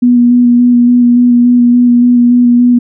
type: tone with vibrato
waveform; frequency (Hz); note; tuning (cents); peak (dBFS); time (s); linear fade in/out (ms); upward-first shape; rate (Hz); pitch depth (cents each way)
sine; 242.8; B3; -29; -3; 0.02-2.79; 10; square; 3.5; 13
effects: none